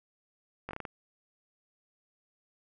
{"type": "slowing click train", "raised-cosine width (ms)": 0.5, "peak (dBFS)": -23, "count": 6, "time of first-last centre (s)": [0.69, 0.852], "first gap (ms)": 19, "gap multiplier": 1.27, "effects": []}